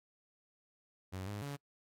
sawtooth tone with pitch steps, 93.9 / 102.9 / 142 Hz, F#2 / G#2 / C#3, +26 / -16 / +42 cents, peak -36 dBFS, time 1.12-1.57 s, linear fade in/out 20 ms, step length 150 ms, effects noise-tail reverb RT60 0.1 s tail -26 dB re dry + AAC 48 kbps

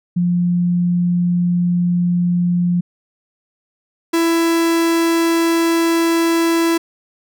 sine / 45% pulse tone pair in turn, 175.8 / 332.7 Hz, F3 / E4, +12 / +16 cents, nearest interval major seventh, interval 1104 cents, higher second, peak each -13 dBFS, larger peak neither, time 0.16-2.81 / 4.13-6.78 s, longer neither, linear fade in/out 10 ms, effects none

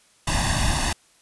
pink noise with comb filter, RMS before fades -22 dBFS, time 0.27-0.93 s, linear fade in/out 5 ms, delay 1.1 ms, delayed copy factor +1, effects white hiss -58 dBFS RMS until 1.21 s + resampled to 24000 Hz

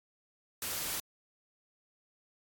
white noise, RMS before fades -36 dBFS, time 0.62-1 s, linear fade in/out 2 ms, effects AAC 64 kbps

